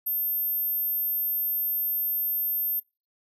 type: tone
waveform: sine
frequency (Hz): 13290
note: G#9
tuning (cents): 0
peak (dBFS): -25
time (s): 0.06-2.8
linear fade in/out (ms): 10
effects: noise-tail reverb RT60 0.3 s tail -23 dB re dry